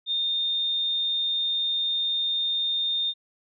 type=tone; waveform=sine; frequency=3642 Hz; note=A#7; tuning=41 cents flat; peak=-23 dBFS; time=0.06-3.14 s; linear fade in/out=50 ms; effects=none